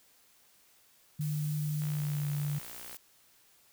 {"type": "tone with pitch glide", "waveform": "sine", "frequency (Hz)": [150.6, 146.14], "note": ["D3", "D3"], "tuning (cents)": [44, -8], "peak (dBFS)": -30, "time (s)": [1.19, 2.59], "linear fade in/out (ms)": 10, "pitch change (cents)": -52, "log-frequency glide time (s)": [1.84, 2.27]}
{"type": "noise", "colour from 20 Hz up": "blue", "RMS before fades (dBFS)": -46, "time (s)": [1.21, 2.97], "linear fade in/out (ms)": 0}
{"type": "click train", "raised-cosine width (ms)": 0.3, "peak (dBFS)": -32, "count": 69, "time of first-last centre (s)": [1.82, 2.946], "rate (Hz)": 60.4}
{"effects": ["white hiss -64 dBFS RMS until 3.72 s"]}